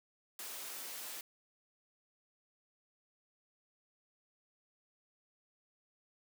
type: high-pass noise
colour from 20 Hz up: white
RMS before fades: -45 dBFS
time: 0.39-1.21 s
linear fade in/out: 2 ms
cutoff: 300 Hz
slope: 12 dB/octave
effects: none